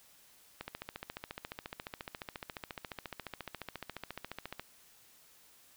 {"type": "click train", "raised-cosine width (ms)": 0.3, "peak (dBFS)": -24, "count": 58, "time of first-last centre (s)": [0.61, 4.596], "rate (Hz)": 14.3, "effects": ["white hiss -62 dBFS RMS until 5.76 s"]}